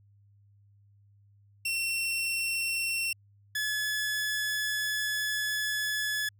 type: tone pair in turn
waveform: sawtooth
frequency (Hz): 2714 / 1709.7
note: E7 / G#6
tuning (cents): +50 / +50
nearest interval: minor sixth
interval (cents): 800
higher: first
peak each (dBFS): -25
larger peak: neither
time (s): 1.65-3.13 / 3.55-6.29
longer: second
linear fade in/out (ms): 5
effects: added 101 Hz sine -58 dBFS peak until 6.39 s